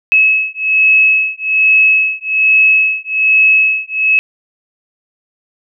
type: beating tone pair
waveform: sine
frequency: 2579 / 2580.2 Hz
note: E7 / E7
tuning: -39 / -38 cents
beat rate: 1.2 Hz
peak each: -11 dBFS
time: 0.12-4.19 s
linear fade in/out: 0 ms
effects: none